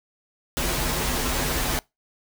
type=noise with comb filter; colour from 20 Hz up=pink; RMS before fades=-25 dBFS; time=0.57-1.79 s; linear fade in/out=0 ms; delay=10 ms; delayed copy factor=-0.8; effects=noise-tail reverb RT60 0.2 s tail -23 dB re dry